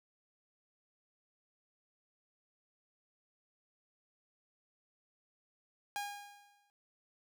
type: tone with exponential decay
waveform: sawtooth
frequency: 815 Hz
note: G#5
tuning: 33 cents flat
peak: -31 dBFS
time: 5.96-6.7 s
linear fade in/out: 0 ms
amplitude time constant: 160 ms
effects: none

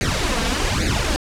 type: noise with flanger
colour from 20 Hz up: pink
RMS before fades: -20 dBFS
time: 0.01-1.16 s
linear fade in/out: 0 ms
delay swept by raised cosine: 0.45 to 4.45 ms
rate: 1.2 Hz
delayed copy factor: +0.9
effects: low-pass 7000 Hz 12 dB/octave

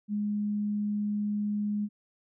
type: tone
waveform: sine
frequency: 207.7 Hz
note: G#3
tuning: in tune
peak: -27 dBFS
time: 0.08-1.89 s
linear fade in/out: 50 ms
effects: none

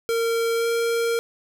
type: tone with pitch glide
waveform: square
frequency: 460 to 464 Hz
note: A#4 to A#4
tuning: -23 to -8 cents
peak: -21 dBFS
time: 0.09-1.19 s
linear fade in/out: 0 ms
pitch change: +15 cents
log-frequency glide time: 0.55-0.67 s
effects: none

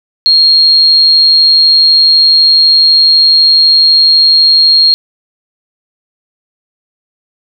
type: tone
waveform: sine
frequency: 4252 Hz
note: C8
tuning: 27 cents sharp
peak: -3 dBFS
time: 0.26-4.94 s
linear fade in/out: 0 ms
effects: none

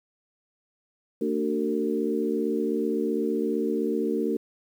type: harmonic tone with a mistuned harmonic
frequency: 75.5 Hz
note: D2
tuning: 48 cents sharp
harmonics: 3 / 4 / 5 / 6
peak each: -29 / -29 / -29 / -29 dBFS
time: 1.21-4.37 s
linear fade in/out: 5 ms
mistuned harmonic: 4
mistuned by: -42 cents
effects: 9-bit

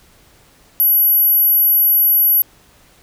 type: tone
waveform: sine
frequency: 11720 Hz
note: F#9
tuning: 18 cents flat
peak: -8 dBFS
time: 0.8-2.42 s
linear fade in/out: 0 ms
effects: tanh soft clip ceiling -7 dBFS + pink hiss -50 dBFS RMS until 3.02 s

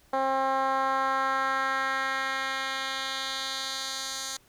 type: tone with band-pass filter sweep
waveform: 10% pulse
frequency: 267.1 Hz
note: C4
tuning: 36 cents sharp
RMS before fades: -29 dBFS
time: 0.13-4.37 s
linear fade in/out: 5 ms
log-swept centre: 710 to 6100 Hz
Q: 1.5
effects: pink hiss -61 dBFS RMS until 4.48 s

